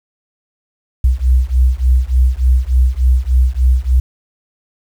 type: beating tone pair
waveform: sine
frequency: 61.6 / 65 Hz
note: B1 / C2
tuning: -4 / -11 cents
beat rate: 3.4 Hz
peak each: -12 / -12 dBFS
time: 1.04-4 s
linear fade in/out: 5 ms
effects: 7-bit